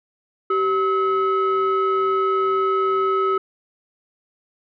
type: tone pair together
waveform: sine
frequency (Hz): 385.8 / 1288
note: G4 / E6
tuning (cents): -28 / -41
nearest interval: octave + major sixth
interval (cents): 2087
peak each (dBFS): -18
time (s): 0.5-3.38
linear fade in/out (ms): 5
effects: tanh soft clip ceiling -13 dBFS